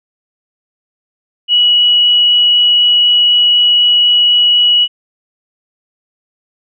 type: tone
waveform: sine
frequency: 2926 Hz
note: F#7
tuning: 20 cents flat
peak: -6 dBFS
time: 1.48-4.88 s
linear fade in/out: 50 ms
effects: none